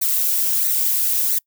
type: noise with flanger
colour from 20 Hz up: violet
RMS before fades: -19 dBFS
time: 0.01-1.39 s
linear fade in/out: 10 ms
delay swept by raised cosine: 0.48 to 4.18 ms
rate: 1.5 Hz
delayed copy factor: +1
effects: noise-tail reverb RT60 0.1 s tail -26 dB re dry

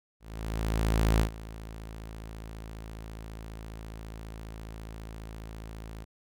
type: tone with ADSR envelope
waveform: sawtooth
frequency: 54.7 Hz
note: A1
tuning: 9 cents flat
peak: -17 dBFS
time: 0.2-6.05 s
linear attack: 1000 ms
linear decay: 97 ms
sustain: -19 dB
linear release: 19 ms
effects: none

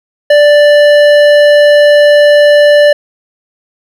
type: tone with hard clipping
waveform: sine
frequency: 587.3 Hz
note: D5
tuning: in tune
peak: -4 dBFS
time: 0.3-2.93 s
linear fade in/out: 5 ms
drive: 12 dB
effects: none

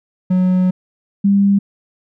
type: tone pair in turn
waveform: triangle / sine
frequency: 183.7 / 199.29 Hz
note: F#3 / G3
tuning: -12 / +29 cents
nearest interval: minor second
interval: 141 cents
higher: second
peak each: -9 dBFS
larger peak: neither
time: 0.3-0.71 / 1.24-1.59 s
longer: first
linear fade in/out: 10 ms
effects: none

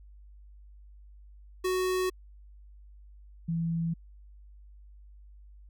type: tone pair in turn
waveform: square / sine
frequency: 370 / 166.39 Hz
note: F#4 / E3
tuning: 0 / +16 cents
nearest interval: octave + major second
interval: 1384 cents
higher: first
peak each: -27 dBFS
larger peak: neither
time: 1.64-2.1 / 3.48-3.94 s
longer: neither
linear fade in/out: 10 ms
effects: added 50 Hz sine -49 dBFS peak until 5.69 s

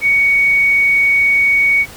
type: tone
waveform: sine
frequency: 2236 Hz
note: C#7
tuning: 14 cents sharp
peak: -9 dBFS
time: 0.01-1.86 s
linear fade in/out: 50 ms
effects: pink hiss -35 dBFS RMS until 1.96 s

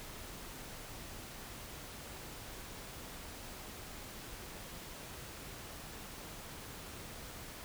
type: silence
effects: pink hiss -48 dBFS RMS until 7.64 s

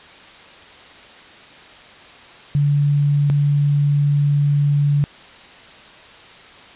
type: tone pair in turn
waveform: sine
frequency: 144.2 / 144.2 Hz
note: D3 / D3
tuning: -31 / -31 cents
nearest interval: unison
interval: 0 cents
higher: neither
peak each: -13 dBFS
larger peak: neither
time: 2.55-3.3 / 3.3-5.04 s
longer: second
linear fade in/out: 0 ms
effects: white hiss -42 dBFS RMS until 6.75 s + resampled to 8000 Hz

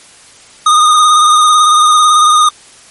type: tone with vibrato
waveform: square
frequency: 1231 Hz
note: D#6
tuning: 19 cents flat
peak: -5 dBFS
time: 0.66-2.49 s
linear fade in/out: 5 ms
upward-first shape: sine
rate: 18 Hz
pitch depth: 33 cents each way
effects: white hiss -39 dBFS RMS until 2.9 s + MP3 48 kbps

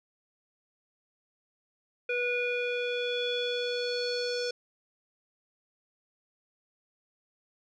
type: tone with low-pass filter sweep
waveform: square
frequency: 487.9 Hz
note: B4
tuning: 21 cents flat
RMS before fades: -31 dBFS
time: 2.09-4.51 s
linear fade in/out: 5 ms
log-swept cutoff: 2300 to 5100 Hz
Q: 5.7
effects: none

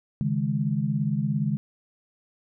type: chord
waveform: sine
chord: C# suspended second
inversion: none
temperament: just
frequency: 138.59 / 155.92 / 207.9 Hz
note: C#3 / D#3 / G#3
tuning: 0 / +4 / +2 cents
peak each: -27 dBFS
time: 0.21-1.57 s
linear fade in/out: 0 ms
effects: none

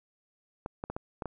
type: clicks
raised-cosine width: 1 ms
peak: -21 dBFS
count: 6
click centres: 0.661 / 0.839 / 0.9 / 0.965 / 1.222 / 1.257 s
effects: none

